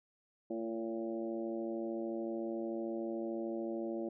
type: harmonic tone with a mistuned harmonic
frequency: 113.5 Hz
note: A#2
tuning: 46 cents flat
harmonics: 2 / 3 / 4 / 5 / 6 / 7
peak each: -42 / -38 / -49 / -43 / -50 / -56 dBFS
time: 0.5-4.09 s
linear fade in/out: 5 ms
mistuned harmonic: 4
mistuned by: +32 cents
effects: none